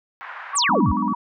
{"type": "band-pass noise", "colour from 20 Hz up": "white", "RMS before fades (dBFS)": -36, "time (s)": [0.21, 0.56], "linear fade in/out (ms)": 0, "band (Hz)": [910, 1700], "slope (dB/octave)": 24}
{"type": "tone with vibrato", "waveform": "sine", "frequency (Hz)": 1046.5, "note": "C6", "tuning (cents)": 0, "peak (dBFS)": -23, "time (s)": [0.53, 1.15], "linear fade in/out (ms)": 5, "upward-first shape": "square", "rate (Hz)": 9.1, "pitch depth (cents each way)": 140}
{"type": "exponential sweep", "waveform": "sine", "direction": "down", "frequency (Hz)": [10230, 55], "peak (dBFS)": -17, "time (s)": [0.55, 0.93], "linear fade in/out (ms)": 20}
{"type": "chord", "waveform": "sine", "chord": "G# half-diminished seventh", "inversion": "third", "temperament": "just", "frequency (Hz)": [186.89, 207.7, 249.2, 299], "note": ["F#3", "G#3", "B3", "D4"], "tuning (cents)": [18, 0, 16, 31], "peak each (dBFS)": [-29, -25, -26, -28], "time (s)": [0.69, 1.13], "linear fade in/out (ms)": 5}
{"effects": []}